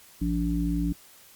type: harmonic tone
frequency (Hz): 57.7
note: A#1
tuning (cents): -17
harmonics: 1 / 3 / 5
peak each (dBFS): -28 / -28 / -28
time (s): 0.21-0.93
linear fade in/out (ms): 10
effects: white hiss -53 dBFS RMS until 1.35 s + Opus 48 kbps